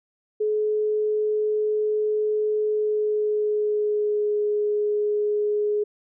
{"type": "tone with pitch glide", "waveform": "sine", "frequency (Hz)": [426, 418], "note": ["G#4", "G#4"], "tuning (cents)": [44, 11], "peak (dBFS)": -20, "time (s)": [0.4, 5.84], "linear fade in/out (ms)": 10, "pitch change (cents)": -33, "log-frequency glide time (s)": [2.65, 4.35], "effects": []}